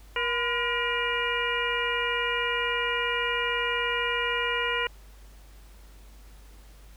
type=harmonic tone with a mistuned harmonic; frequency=476.3 Hz; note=A#4; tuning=37 cents sharp; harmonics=1 / 2 / 3 / 4 / 5 / 6; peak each=-32 / -32 / -32 / -32 / -32 / -32 dBFS; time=0.16-4.87 s; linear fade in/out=2 ms; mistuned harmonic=2; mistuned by=+95 cents; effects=added 50 Hz sine -47 dBFS peak until 6.96 s + pink hiss -57 dBFS RMS until 6.96 s